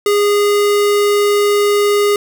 square tone, 410.6 Hz, G#4, 20 cents flat, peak -11 dBFS, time 0.06-2.16 s, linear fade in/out 2 ms, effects none

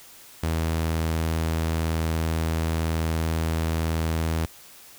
sawtooth tone, 81 Hz, E2, 30 cents flat, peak -19 dBFS, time 0.43-4.46 s, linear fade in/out 5 ms, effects white hiss -48 dBFS RMS until 4.98 s

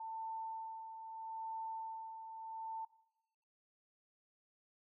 sine tone with tremolo, 893 Hz, A5, 25 cents sharp, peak -40 dBFS, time 0-2.85 s, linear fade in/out 5 ms, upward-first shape sine, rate 0.78 Hz, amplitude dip 55%, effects noise-tail reverb RT60 0.9 s tail -18 dB re dry

